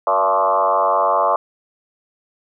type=tone with frequency modulation; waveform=sine; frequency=867 Hz; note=A5; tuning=26 cents flat; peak=-13 dBFS; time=0.07-1.36 s; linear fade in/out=2 ms; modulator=94.8 Hz; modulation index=3.5; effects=none